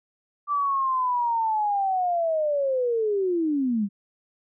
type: linear sweep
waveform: sine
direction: down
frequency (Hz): 1174.7 to 191.4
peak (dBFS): -21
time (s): 0.47-3.89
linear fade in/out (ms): 50
effects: none